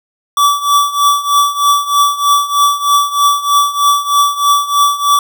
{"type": "tone with tremolo", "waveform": "square", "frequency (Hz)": 1153, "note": "D6", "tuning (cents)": -32, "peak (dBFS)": -6, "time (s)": [0.37, 5.19], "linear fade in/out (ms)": 2, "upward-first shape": "triangle", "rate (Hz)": 3.2, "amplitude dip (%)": 85, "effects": []}